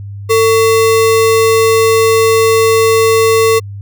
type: tone with sample-and-hold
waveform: sine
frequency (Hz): 450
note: A4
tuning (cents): +39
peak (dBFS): -6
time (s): 0.29-3.6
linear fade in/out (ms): 20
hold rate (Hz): 1575
effects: added 100 Hz sine -23 dBFS peak until 3.81 s

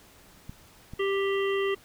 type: clicks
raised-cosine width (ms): 5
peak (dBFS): -27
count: 2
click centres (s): 0.495 / 0.936
type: harmonic tone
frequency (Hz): 393.4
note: G4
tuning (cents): +6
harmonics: 1 / 3 / 5 / 7 / 8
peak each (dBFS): -25 / -35 / -35 / -38 / -40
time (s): 0.99-1.75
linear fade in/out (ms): 10
effects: pink hiss -55 dBFS RMS until 1.84 s

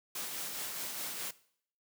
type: noise with tremolo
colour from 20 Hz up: white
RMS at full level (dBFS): -38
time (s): 0.15-1.31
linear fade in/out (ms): 5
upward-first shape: triangle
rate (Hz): 4.8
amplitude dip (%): 35
effects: noise-tail reverb RT60 0.6 s tail -19 dB re dry + high-pass 150 Hz 12 dB/octave

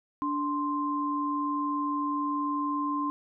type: tone pair together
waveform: sine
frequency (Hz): 291.5 / 1046.5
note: D4 / C6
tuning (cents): -13 / 0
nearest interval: octave + minor seventh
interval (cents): 2213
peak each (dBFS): -30 / -29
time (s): 0.22-3.1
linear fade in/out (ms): 0
effects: none

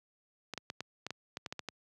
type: clicks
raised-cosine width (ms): 0.2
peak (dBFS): -21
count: 11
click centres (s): 0.537 / 0.577 / 0.701 / 0.806 / 1.066 / 1.106 / 1.371 / 1.462 / 1.525 / 1.593 / 1.687
effects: high-pass 100 Hz 12 dB/octave

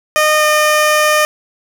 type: tone with pitch glide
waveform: 15% pulse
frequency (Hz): 612 to 607.8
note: D#5 to D#5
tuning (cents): -29 to -41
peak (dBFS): -3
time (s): 0.16-1.25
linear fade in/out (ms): 0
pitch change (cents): -12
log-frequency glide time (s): 0.37-0.44
effects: none

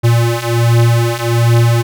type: beating tone pair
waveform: square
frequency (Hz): 116.54 / 117.84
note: A#2 / A#2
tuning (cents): 0 / +19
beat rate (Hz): 1.3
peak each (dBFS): -14 / -12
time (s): 0.03-1.83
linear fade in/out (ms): 20
effects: none

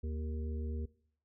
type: harmonic tone with a mistuned harmonic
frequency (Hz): 77.78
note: D#2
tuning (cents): 0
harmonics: 1 / 3 / 5 / 6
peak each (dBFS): -35 / -45 / -49 / -51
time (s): 0.03-0.86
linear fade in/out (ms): 10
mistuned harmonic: 1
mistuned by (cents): -57
effects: noise-tail reverb RT60 0.6 s tail -21 dB re dry

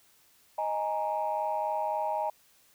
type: chord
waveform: sine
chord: D# suspended fourth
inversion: none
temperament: just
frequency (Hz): 622.3 / 829.7 / 933.4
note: D#5 / G#5 / A#5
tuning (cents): 0 / -2 / +2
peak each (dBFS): -32 / -31 / -32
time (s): 0.58-2.3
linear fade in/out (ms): 5
effects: tanh soft clip ceiling -20 dBFS + white hiss -63 dBFS RMS until 2.74 s

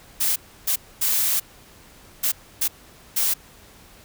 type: noise bursts at uneven times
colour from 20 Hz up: blue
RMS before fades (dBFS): -21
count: 6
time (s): 0.2-0.36 / 0.67-0.76 / 1.01-1.4 / 2.23-2.32 / 2.61-2.68 / 3.16-3.34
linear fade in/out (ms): 10
effects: pink hiss -49 dBFS RMS until 4.04 s

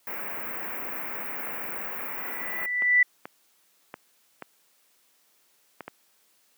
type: band-stop noise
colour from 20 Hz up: white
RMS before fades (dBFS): -34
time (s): 0.07-2.66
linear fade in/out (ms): 2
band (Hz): 2400 to 16000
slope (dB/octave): 48
type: tone with exponential growth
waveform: sine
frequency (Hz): 1975.5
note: B6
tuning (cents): 0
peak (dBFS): -14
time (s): 2.01-3.03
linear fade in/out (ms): 5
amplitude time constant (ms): 220
type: clicks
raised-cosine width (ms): 0.5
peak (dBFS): -21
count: 6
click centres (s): 2.822 / 3.255 / 3.941 / 4.423 / 5.807 / 5.88
effects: white hiss -65 dBFS RMS until 6.57 s + high-pass 200 Hz 12 dB/octave

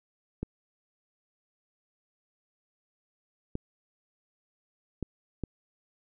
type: clicks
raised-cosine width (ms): 3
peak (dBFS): -19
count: 4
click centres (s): 0.43 / 3.554 / 5.027 / 5.437
effects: none

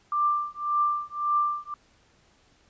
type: tone with tremolo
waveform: sine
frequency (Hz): 1183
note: D6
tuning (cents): +12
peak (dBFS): -19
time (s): 0.12-1.74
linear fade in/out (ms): 2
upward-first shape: triangle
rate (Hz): 1.8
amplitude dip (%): 100
effects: pink hiss -62 dBFS RMS until 2.69 s + resampled to 16000 Hz

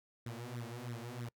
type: tone with flanger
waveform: sawtooth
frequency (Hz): 119.7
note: A#2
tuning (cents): +46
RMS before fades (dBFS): -44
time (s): 0.26-1.29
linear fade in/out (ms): 5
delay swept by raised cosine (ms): 0.52 to 6.22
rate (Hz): 3.1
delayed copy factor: +1
effects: noise-tail reverb RT60 0.1 s tail -26 dB re dry

